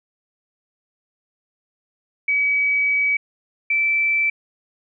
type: tone pair in turn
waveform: sine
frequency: 2277 / 2326 Hz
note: C#7 / D7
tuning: +46 / -17 cents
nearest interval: unison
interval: 37 cents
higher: second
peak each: -16 dBFS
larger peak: neither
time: 2.28-3.17 / 3.7-4.3 s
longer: first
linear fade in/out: 5 ms
effects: none